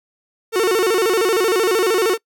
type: tone with vibrato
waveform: 45% pulse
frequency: 407.2 Hz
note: G#4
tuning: 34 cents flat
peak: -14 dBFS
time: 0.52-2.18 s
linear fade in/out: 50 ms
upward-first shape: square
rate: 13 Hz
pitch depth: 180 cents each way
effects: noise-tail reverb RT60 0.1 s tail -24 dB re dry